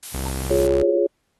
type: noise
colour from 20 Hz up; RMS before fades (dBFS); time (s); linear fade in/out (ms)
blue; -32; 0.03-0.67; 0
type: tone with vibrato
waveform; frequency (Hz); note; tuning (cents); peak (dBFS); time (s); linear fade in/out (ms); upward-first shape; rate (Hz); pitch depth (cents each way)
sawtooth; 66; C2; +16; -22; 0.14-0.83; 5; square; 19; 15
type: tone with exponential decay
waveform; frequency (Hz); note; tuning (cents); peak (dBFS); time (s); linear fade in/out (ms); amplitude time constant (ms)
sine; 901; A5; +41; -26; 0.26-0.34; 1; 16
type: chord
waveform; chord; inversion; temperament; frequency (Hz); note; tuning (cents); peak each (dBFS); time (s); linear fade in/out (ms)
sine; Db major; first; equal; 349.2 / 415.3 / 554.4; F4 / Ab4 / Db5; 0 / 0 / 0; -20; 0.5-1.07; 10
effects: pink hiss -71 dBFS RMS until 1.39 s + AAC 32 kbps